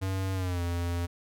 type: tone with pitch glide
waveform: square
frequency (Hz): 95.3 to 86.39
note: G2 to F2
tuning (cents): -48 to -18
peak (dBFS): -29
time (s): 0.01-1.07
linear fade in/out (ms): 20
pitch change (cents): -170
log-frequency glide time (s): 0.34-0.62
effects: none